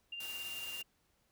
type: tone with tremolo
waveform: sine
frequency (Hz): 2793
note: F7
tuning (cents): -1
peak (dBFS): -39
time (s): 0.12-0.83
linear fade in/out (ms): 5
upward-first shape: triangle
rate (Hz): 18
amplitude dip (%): 45
type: noise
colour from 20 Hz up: white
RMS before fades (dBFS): -48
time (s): 0.2-0.82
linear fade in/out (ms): 5
effects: pink hiss -75 dBFS RMS until 1.31 s